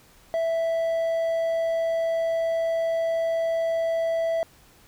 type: tone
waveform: triangle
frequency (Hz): 659.3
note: E5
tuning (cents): 0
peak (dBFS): -20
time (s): 0.34-4.43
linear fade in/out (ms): 0
effects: pink hiss -55 dBFS RMS until 4.87 s